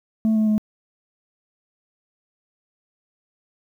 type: tone with pitch steps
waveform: sine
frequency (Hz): 220 / 216.8 / 213.7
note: A3 / A3 / G#3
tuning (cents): 0 / -25 / +50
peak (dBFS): -13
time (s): 0.25-0.58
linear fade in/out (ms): 0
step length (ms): 110
effects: tanh soft clip ceiling -15 dBFS + 9-bit